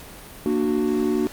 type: chord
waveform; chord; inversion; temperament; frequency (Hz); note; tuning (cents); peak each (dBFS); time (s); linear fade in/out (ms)
triangle; Bb augmented; none; equal with one note detuned; 233.1 / 298.1 / 370; Bb3 / D4 / F#4; 0 / +26 / 0; -22 / -22 / -21; 0.46-1.27; 0
effects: pink hiss -41 dBFS RMS until 1.32 s + Opus 48 kbps